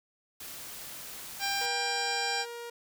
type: noise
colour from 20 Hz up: white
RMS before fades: -43 dBFS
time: 0.4-1.66 s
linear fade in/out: 5 ms
type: harmonic tone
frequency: 794 Hz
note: G5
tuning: 22 cents sharp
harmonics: 1 / 2 / 3 / 4 / 5 / 6 / 7 / 9 / 10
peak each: -34 / -35 / -37 / -41 / -40 / -38 / -37 / -43 / -45 dBFS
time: 1.39-2.46 s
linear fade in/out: 50 ms
type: tone with pitch glide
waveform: sawtooth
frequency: 480.4 to 472.4 Hz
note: B4 to A#4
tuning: -48 to +23 cents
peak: -35 dBFS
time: 1.61-2.7 s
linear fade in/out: 5 ms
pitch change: -29 cents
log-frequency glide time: 1.79-2.21 s
effects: none